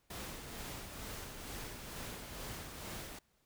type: noise with tremolo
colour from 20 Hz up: pink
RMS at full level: -44 dBFS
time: 0.1-3.19 s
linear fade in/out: 5 ms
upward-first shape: sine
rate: 2.2 Hz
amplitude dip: 40%
effects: pink hiss -75 dBFS RMS until 3.45 s